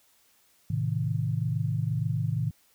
sine chord, A diminished, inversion none, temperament just, 110 / 132 / 158.4 Hz, A2 / C3 / Eb3, 0 / +16 / +31 cents, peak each -29 / -30 / -30 dBFS, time 0.7-2.51 s, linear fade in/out 5 ms, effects white hiss -64 dBFS RMS until 2.74 s

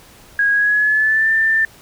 sine tone with pitch glide, 1645 to 1783.6 Hz, G#6 to A6, -17 to +23 cents, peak -12 dBFS, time 0.39-1.65 s, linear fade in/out 2 ms, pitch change +140 cents, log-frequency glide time 0.52-1.3 s, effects pink hiss -45 dBFS RMS until 1.81 s

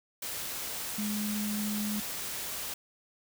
sine tone in noise, 209.4 Hz, G#3, 15 cents sharp, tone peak -31 dBFS, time 0.98-2 s, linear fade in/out 5 ms, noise white, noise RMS -37 dBFS, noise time 0.22-2.74 s, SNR +3 dB, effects none

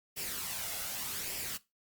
white noise with flanger, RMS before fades -38 dBFS, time 0.16-1.58 s, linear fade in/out 20 ms, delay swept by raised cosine 0.38 to 1.48 ms, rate 0.84 Hz, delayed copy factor +0.5, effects noise-tail reverb RT60 0.2 s tail -17 dB re dry + Opus 48 kbps

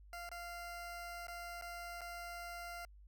20% pulse tone with dropouts, 694 Hz, F5, 11 cents flat, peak -40 dBFS, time 0.13-2.85 s, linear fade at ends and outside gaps 1 ms, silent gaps 0.291-0.315 / 1.269-1.282 / 1.613-1.622 / 2.009-2.015 s, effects added 50 Hz sine -56 dBFS peak until 3.07 s

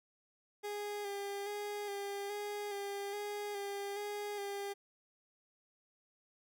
30% pulse tone with vibrato, 406.8 Hz, G#4, 36 cents flat, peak -36 dBFS, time 0.63-4.74 s, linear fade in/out 20 ms, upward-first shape square, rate 1.2 Hz, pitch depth 25 cents each way, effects none

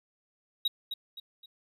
triangle tone with echo, 3818 Hz, A#7, 41 cents sharp, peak -23 dBFS, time 0.65-0.68 s, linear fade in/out 5 ms, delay 260 ms, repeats 3, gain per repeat -8 dB, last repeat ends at 1.46 s, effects none

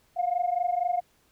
sine tone pair together, 698.5 / 722.7 Hz, F5 / F#5, 0 / -41 cents, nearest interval minor second, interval 59 cents, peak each -26 / -26 dBFS, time 0.16-1.01 s, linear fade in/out 20 ms, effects tanh soft clip ceiling -17 dBFS + pink hiss -65 dBFS RMS until 1.31 s

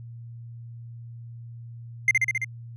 triangle tone with echo, 2093 Hz, C7, in tune, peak -13 dBFS, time 2.08-2.11 s, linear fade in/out 2 ms, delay 67 ms, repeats 5, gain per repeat -2 dB, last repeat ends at 2.445 s, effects added 117 Hz sine -38 dBFS peak until 2.76 s + resampled to 32000 Hz

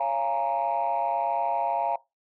sine chord, Bb minor seventh, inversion first, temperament equal with one note detuned, 554.4 / 688.4 / 830.6 / 932.3 Hz, Db5 / F5 / Ab5 / Bb5, 0 / -25 / 0 / 0 cents, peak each -33 / -27 / -28 / -27 dBFS, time 0-1.96 s, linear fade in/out 5 ms, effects noise-tail reverb RT60 0.2 s tail -19 dB re dry + tanh soft clip ceiling -18 dBFS

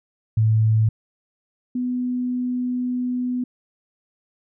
sine tone pair in turn, 110 / 248.9 Hz, A2 / B3, 0 / +14 cents, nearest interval octave + major second, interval 1414 cents, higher second, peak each -14 / -21 dBFS, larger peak first, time 0.37-0.89 / 1.75-3.44 s, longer second, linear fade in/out 5 ms, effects none

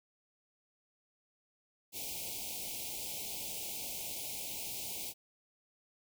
white band-stop noise, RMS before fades -41 dBFS, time 1.92-5.14 s, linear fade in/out 50 ms, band 910 to 2200 Hz, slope 96 dB/octave, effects none

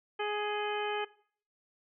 harmonic tone with a mistuned harmonic, 417.2 Hz, G#4, 8 cents sharp, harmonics 1 / 2 / 3 / 4 / 5 / 6 / 7, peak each -34 / -36 / -41 / -41 / -45 / -43 / -43 dBFS, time 0.19-1.05 s, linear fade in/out 10 ms, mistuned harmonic 7, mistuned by +78 cents, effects noise-tail reverb RT60 0.5 s tail -19 dB re dry

